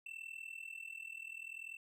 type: tone with amplitude modulation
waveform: triangle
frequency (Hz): 2676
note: E7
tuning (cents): +25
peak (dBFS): -40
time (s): 0.06-1.77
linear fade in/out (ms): 5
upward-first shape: sine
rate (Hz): 40.5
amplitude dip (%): 85
effects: none